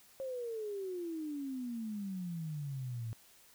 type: exponential sweep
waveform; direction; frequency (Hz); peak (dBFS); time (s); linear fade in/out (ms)
sine; down; 542 to 110; -37; 0.2-3.13; 0
effects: white hiss -62 dBFS RMS until 3.54 s